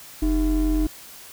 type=ring-modulated tone; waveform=triangle; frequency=176.6 Hz; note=F3; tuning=20 cents sharp; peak=-13 dBFS; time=0.22-0.87 s; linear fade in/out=5 ms; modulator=132 Hz; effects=white hiss -43 dBFS RMS until 1.32 s